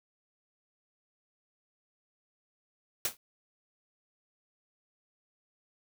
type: noise with exponential decay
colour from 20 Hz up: white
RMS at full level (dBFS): -26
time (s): 3.05-3.17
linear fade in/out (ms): 2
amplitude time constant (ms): 25
effects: none